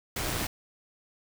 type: noise with amplitude modulation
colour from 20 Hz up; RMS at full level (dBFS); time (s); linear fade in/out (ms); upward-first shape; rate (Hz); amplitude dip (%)
pink; -30; 0.16-0.47; 5; sine; 121; 30
effects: none